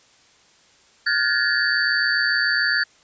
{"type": "tone cluster", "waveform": "sine", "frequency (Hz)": [1422, 1543, 1704, 1831, 4550], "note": ["F6", "G6", "G#6", "A#6", "C#8"], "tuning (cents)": [31, -28, 44, -32, 44], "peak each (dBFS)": [-25, -26, -21, -27, -24], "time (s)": [1.06, 2.84], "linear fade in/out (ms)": 10, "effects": ["white hiss -55 dBFS RMS until 3.03 s", "resampled to 16000 Hz"]}